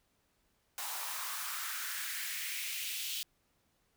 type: noise with high-pass filter sweep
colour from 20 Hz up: white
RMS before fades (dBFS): -39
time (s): 0.78-3.23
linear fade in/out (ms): 0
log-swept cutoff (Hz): 830 to 3200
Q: 2.9
effects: pink hiss -75 dBFS RMS until 3.96 s